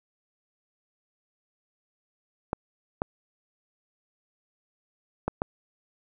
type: clicks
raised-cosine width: 1 ms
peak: -12 dBFS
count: 4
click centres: 2.531 / 3.019 / 5.28 / 5.419 s
effects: none